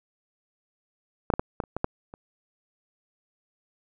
clicks, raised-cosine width 1 ms, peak -8 / -7 / -12 / -13 / -27 / -15 / -9 / -27 dBFS, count 8, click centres 1.302 / 1.338 / 1.395 / 1.602 / 1.638 / 1.766 / 1.844 / 2.139 s, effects none

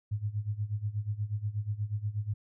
sine tone with tremolo, 104.8 Hz, G#2, 16 cents sharp, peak -27 dBFS, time 0.11-2.34 s, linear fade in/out 10 ms, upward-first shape sine, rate 8.3 Hz, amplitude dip 85%, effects none

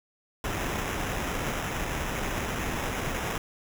pink noise with sample-and-hold, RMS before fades -31 dBFS, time 0.44-3.38 s, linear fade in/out 2 ms, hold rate 4410 Hz, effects none

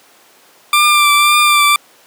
20% pulse tone with vibrato, 1184 Hz, D6, 14 cents sharp, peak -3 dBFS, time 0.73-1.76 s, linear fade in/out 2 ms, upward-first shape triangle, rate 1.9 Hz, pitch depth 28 cents each way, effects pink hiss -46 dBFS RMS until 2.06 s + high-pass 400 Hz 12 dB/octave

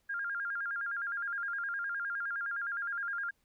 sine tone with vibrato, 1505 Hz, F#6, 29 cents sharp, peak -33 dBFS, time 0.09-3.31 s, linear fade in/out 10 ms, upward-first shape square, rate 9.7 Hz, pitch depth 130 cents each way, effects pink hiss -75 dBFS RMS until 3.44 s

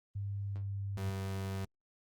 sine tone with pitch glide, 100 to 99.14 Hz, G2 to G2, +35 to +20 cents, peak -35 dBFS, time 0.15-1.1 s, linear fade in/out 10 ms, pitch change -15 cents, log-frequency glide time 0.46-0.57 s
35% pulse tone, 96.5 Hz, G2, 27 cents flat, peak -34 dBFS, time 0.97-1.65 s, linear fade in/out 5 ms
effects Opus 32 kbps

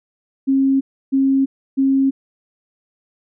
sine tone bursts, 270.1 Hz, C#4, 45 cents flat, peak -12 dBFS, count 3, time 0.47-2.11 s, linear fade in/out 20 ms, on 340 ms, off 310 ms, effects none

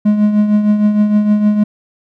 triangle tone with tremolo, 209.6 Hz, G#3, 16 cents sharp, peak -4 dBFS, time 0.05-1.64 s, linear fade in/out 10 ms, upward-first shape triangle, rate 6.5 Hz, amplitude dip 60%, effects none

